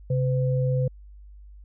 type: tone pair together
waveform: sine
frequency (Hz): 132.97 / 507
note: C3 / B4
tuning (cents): +28 / +45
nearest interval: octave + major seventh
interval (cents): 2317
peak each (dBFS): -21 / -28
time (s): 0.1-0.88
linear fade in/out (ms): 5
effects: added 50 Hz sine -43 dBFS peak until 1.64 s